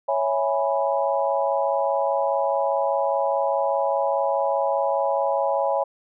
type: chord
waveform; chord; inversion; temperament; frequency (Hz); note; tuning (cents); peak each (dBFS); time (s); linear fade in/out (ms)
sine; C# minor seventh; none; equal; 554.4 / 659.3 / 830.6 / 987.8; C#5 / E5 / G#5 / B5; 0 / 0 / 0 / 0; -23 / -26 / -25 / -28; 0.08-5.84; 10
effects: none